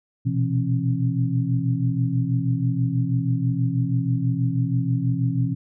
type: tone cluster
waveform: sine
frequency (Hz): 119.7 / 125.9 / 168.4 / 271.8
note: A#2 / B2 / E3 / C#4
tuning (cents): +46 / +34 / +37 / -34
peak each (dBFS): -26 / -22 / -26 / -28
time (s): 0.25-5.55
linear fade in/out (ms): 20
effects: none